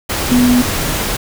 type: tone in noise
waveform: sine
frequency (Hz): 246.9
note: B3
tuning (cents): 0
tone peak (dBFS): -8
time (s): 0.31-0.62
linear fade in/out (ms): 10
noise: pink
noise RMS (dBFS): -18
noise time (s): 0.09-1.17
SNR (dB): +7
effects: none